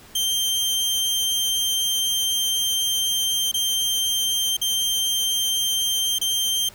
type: tone with dropouts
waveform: sawtooth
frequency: 3152 Hz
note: G7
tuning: 9 cents sharp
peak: -17 dBFS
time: 0.15-6.69 s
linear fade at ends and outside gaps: 5 ms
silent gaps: 3.516-3.54 / 4.569-4.614 / 6.186-6.213 s
effects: pink hiss -47 dBFS RMS until 6.74 s